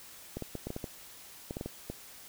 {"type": "clicks", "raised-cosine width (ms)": 2, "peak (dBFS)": -23, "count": 12, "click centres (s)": [0.37, 0.423, 0.553, 0.67, 0.704, 0.764, 0.842, 1.509, 1.569, 1.611, 1.66, 1.9], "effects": ["white hiss -51 dBFS RMS until 2.28 s"]}